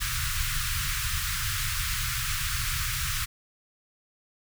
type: band-stop noise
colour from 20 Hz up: pink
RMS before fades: -29 dBFS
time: 0-3.26 s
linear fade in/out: 20 ms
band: 140 to 1200 Hz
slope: 48 dB/octave
effects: none